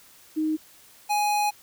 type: tone pair in turn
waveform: sine / square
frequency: 311.7 / 832.1 Hz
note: D#4 / G#5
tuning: +3 / +3 cents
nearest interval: octave + perfect fourth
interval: 1700 cents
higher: second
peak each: -22 dBFS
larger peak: neither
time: 0.36-0.57 / 1.09-1.51 s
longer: second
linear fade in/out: 20 ms
effects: white hiss -53 dBFS RMS until 1.62 s